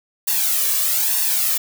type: noise with flanger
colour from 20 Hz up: blue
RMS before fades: -19 dBFS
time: 0.27-1.58 s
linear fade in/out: 10 ms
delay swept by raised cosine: 1.1 to 1.77 ms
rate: 1.1 Hz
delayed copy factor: +0.7
effects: none